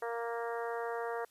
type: harmonic tone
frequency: 233.1 Hz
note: A#3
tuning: in tune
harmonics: 2 / 3 / 4 / 5 / 6 / 7 / 8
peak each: -37 / -41 / -43 / -45 / -47 / -48 / -49 dBFS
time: 0.02-1.25 s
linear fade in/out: 5 ms
effects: white hiss -67 dBFS RMS until 1.3 s + resampled to 32000 Hz